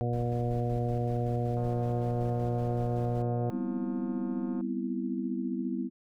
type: harmonic tone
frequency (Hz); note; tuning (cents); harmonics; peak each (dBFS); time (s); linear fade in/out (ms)
120; B2; -49; 1 / 2 / 3 / 4 / 5 / 6; -29 / -36 / -39 / -36 / -40 / -38; 0.01-3.5; 0
type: noise with tremolo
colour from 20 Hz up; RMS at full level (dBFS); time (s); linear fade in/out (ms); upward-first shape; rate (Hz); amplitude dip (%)
brown; -43; 0.13-3.22; 2; square; 5.3; 45
type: click train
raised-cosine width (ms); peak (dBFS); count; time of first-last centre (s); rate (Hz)
1; -34; 542; 1.57-4.609; 178
type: chord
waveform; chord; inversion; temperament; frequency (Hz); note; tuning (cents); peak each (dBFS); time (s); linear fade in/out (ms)
sine; C major seventh; second; equal; 196 / 246.9 / 261.6 / 329.6; G3 / B3 / C4 / E4; 0 / 0 / 0 / 0; -35 / -33 / -39 / -36; 3.49-5.9; 50
effects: none